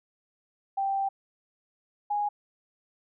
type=tone pair in turn; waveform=sine; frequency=784 / 826.3 Hz; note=G5 / G#5; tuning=0 / -9 cents; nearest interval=minor second; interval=91 cents; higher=second; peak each=-25 dBFS; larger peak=neither; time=0.77-1.09 / 2.1-2.29 s; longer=first; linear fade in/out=10 ms; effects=none